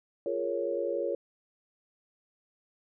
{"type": "chord", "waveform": "sine", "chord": "Bb minor seventh", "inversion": "second", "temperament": "equal", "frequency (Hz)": [349.2, 415.3, 466.2, 554.4], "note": ["F4", "Ab4", "Bb4", "Db5"], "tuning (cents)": [0, 0, 0, 0], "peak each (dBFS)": [-35, -36, -34, -32], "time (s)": [0.26, 1.15], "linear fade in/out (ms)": 2, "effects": []}